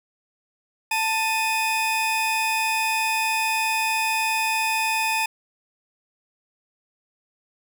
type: tone pair together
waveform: 40% pulse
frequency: 887.7 / 2500 Hz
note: A5 / D#7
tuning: +15 / +8 cents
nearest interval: octave + tritone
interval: 1793 cents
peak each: -23 dBFS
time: 0.91-5.26 s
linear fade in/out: 5 ms
effects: none